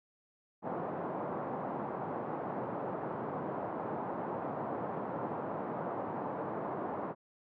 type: band-pass noise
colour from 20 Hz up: white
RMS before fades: -38 dBFS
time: 0.62-7.15 s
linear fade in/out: 50 ms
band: 130 to 970 Hz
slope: 24 dB/octave
effects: none